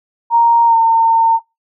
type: tone with pitch glide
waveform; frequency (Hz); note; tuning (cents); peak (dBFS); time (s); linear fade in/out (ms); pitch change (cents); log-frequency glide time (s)
sine; 932.3 to 909.4; A#5 to A#5; 0 to -43; -7; 0.3-1.4; 50; -43; 0.66-0.76
effects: noise-tail reverb RT60 0.2 s tail -20 dB re dry